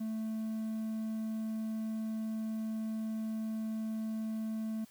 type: tone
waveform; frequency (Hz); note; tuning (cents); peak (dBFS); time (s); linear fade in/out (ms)
triangle; 220; A3; 0; -32; 0-4.85; 10
effects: white hiss -62 dBFS RMS until 4.9 s